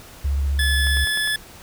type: tone with vibrato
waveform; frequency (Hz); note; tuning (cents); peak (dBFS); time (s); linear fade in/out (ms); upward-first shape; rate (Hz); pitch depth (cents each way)
sine; 69.7; C#2; +10; -18; 0.24-1.05; 10; sine; 15; 45
type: tone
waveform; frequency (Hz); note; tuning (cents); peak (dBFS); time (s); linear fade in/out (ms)
25% pulse; 1721; A6; -39; -16; 0.59-1.36; 2
type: click train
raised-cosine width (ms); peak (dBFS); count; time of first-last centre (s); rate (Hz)
0.5; -20; 5; 0.87-1.275; 9.88
effects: pink hiss -43 dBFS RMS until 1.62 s